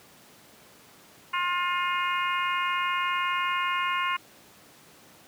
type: harmonic tone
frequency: 354.9 Hz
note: F4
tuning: 28 cents sharp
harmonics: 3 / 4 / 5 / 6 / 7 / 8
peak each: -27 / -33 / -37 / -33 / -36 / -35 dBFS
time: 1.33-4.17 s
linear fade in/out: 10 ms
effects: pink hiss -53 dBFS RMS until 5.27 s + high-pass 150 Hz 12 dB/octave